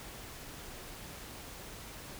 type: silence
effects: pink hiss -47 dBFS RMS until 2.19 s